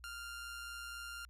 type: tone with amplitude modulation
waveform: sawtooth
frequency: 1396.9 Hz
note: F6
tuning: in tune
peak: -39 dBFS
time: 0.04-1.25 s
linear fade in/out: 0 ms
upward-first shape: sine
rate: 124 Hz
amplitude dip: 35%
effects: added 60 Hz sine -56 dBFS peak until 1.29 s + resampled to 32000 Hz